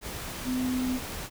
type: tone in noise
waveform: sine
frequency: 254.3 Hz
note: C4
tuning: 49 cents flat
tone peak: -26 dBFS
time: 0.44-1 s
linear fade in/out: 50 ms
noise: pink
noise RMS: -37 dBFS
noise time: 0.01-1.3 s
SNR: +8 dB
effects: none